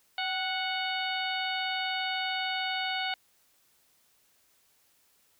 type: harmonic tone with a mistuned harmonic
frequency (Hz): 737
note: F#5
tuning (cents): -7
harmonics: 1 / 2 / 3 / 4 / 5 / 6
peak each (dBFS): -34 / -36 / -36 / -36 / -38 / -42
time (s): 0.18-3.14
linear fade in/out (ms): 2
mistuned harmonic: 1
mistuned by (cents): +50
effects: white hiss -67 dBFS RMS until 5.39 s

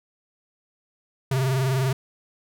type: tone with vibrato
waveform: square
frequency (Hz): 131.8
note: C3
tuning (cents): +13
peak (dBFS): -21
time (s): 1.31-1.93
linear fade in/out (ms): 5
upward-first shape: triangle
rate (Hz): 20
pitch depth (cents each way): 94
effects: none

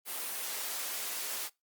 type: high-pass noise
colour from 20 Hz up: white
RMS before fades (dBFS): -37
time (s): 0.05-1.5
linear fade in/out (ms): 50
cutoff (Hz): 370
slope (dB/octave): 12
effects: noise-tail reverb RT60 0.2 s tail -22 dB re dry + Opus 32 kbps

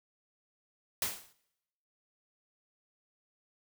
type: noise with exponential decay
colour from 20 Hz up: white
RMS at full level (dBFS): -29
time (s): 1.02-1.33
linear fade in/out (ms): 2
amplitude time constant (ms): 67
effects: noise-tail reverb RT60 0.9 s tail -23 dB re dry

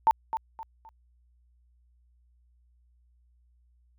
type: tone with echo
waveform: sine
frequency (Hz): 895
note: A5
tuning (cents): +29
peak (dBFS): -16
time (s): 0.07-0.11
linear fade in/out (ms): 0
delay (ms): 260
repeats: 3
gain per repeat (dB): -10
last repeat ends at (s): 0.89
effects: added 60 Hz sine -61 dBFS peak until 3.98 s

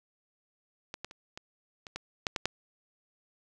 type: clicks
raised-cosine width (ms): 0.2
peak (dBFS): -21 / -20 / -30 / -24 / -26 / -19 / -11 / -13 / -10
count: 9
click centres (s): 0.941 / 1.046 / 1.111 / 1.375 / 1.868 / 1.96 / 2.268 / 2.362 / 2.456
effects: none

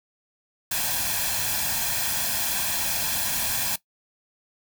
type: noise with comb filter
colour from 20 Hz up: white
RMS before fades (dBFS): -26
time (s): 0.71-3.76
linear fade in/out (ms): 5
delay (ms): 1.2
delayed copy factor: +0.65
effects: noise-tail reverb RT60 0.1 s tail -18 dB re dry

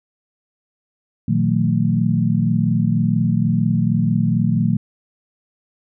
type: tone cluster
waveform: sine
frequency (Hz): 118.8 / 157 / 181.3 / 223.3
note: A#2 / D#3 / F#3 / A3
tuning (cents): +33 / +16 / -35 / +26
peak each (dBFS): -20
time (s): 1.28-4.77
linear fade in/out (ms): 5
effects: none

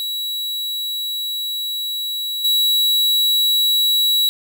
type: tone with level steps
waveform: 45% pulse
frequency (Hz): 3900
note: B7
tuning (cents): -23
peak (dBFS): -22 / -14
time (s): 0-4.29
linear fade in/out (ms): 0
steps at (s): 2.44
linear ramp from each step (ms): 10
effects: none

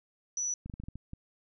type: tone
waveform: sine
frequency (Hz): 5920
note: F#8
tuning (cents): 0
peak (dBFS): -30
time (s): 0.37-0.54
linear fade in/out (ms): 2
type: clicks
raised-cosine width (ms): 5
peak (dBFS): -29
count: 8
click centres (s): 0.66 / 0.698 / 0.739 / 0.8 / 0.837 / 0.885 / 0.956 / 1.134
effects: none

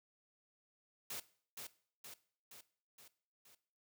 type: noise with echo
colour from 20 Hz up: white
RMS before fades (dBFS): -44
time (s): 1.1-1.2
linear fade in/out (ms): 5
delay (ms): 470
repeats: 5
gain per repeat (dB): -4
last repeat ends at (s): 3.55
effects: noise-tail reverb RT60 0.5 s tail -18 dB re dry + high-pass 100 Hz 12 dB/octave

